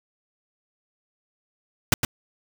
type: noise with echo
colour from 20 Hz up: pink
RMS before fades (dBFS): -17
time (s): 1.92-1.94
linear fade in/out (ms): 2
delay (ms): 110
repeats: 1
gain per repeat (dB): -6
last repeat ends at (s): 2.05
effects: none